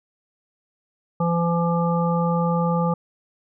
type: harmonic tone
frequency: 170 Hz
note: F3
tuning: 46 cents flat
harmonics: 1 / 3 / 5 / 7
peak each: -20 / -25 / -27 / -28 dBFS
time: 1.2-2.94 s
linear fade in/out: 5 ms
effects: none